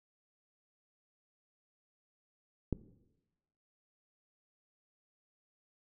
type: click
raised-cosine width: 3 ms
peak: -18 dBFS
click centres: 2.727 s
effects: noise-tail reverb RT60 1.0 s tail -17 dB re dry